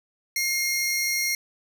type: tone pair together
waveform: sawtooth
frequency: 2133 / 5662 Hz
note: C7 / F8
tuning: +33 / +23 cents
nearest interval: octave + perfect fourth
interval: 1690 cents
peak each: -21 / -26 dBFS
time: 0.36-1.35 s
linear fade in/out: 2 ms
effects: none